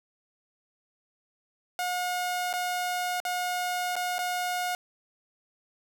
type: tone with dropouts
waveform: sawtooth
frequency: 720 Hz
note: F#5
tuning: 47 cents flat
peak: -24 dBFS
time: 1.79-4.75 s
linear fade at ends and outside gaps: 1 ms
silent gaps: 2.529-2.537 / 3.202-3.251 / 3.956-3.964 / 4.183-4.19 s
effects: none